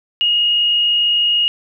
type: tone with frequency modulation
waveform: sine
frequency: 2869 Hz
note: F7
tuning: 46 cents sharp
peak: -12 dBFS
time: 0.21-1.48 s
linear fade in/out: 0 ms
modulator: 46.3 Hz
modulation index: 0.54
effects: none